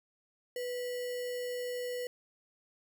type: tone with sample-and-hold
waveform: sine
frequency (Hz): 493.9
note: B4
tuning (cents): 0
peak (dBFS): -34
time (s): 0.56-2.07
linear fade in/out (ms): 2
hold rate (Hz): 2450
effects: none